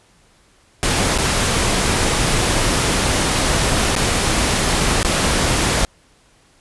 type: noise with dropouts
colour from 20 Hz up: pink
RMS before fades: -17 dBFS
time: 0.83-5.85 s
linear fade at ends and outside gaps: 0 ms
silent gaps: 1.177-1.185 / 3.953-3.963 / 5.03-5.048 s
effects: pink hiss -54 dBFS RMS until 6.6 s + resampled to 24000 Hz